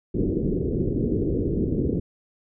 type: low-pass noise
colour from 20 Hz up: white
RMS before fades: -24 dBFS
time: 0.14-2 s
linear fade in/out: 10 ms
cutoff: 430 Hz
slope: 48 dB/octave
effects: none